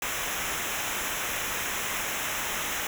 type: noise with comb filter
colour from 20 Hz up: pink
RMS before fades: -31 dBFS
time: 0.02-2.87 s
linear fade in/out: 2 ms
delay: 0.22 ms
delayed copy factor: -0.8
effects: none